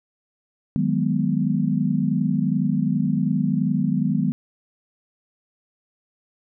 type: chord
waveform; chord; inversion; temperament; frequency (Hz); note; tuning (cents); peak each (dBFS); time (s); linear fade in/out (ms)
sine; G# minor seventh; second; equal; 155.56 / 185 / 207.7 / 246.9; D#3 / F#3 / G#3 / B3; 0 / 0 / 0 / 0; -24; 0.76-4.32; 0
effects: none